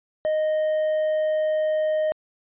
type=tone; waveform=triangle; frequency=620 Hz; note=D#5; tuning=6 cents flat; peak=-18 dBFS; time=0.25-2.12 s; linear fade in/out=0 ms; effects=resampled to 8000 Hz